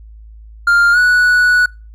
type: tone with pitch glide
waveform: triangle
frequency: 1400 to 1473 Hz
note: F6 to F#6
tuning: +4 to -8 cents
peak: -6 dBFS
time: 0.67-1.66 s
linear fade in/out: 5 ms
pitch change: +88 cents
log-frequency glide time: 0.92-0.98 s
effects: noise-tail reverb RT60 0.3 s tail -25 dB re dry + added 54 Hz sine -34 dBFS peak until 1.94 s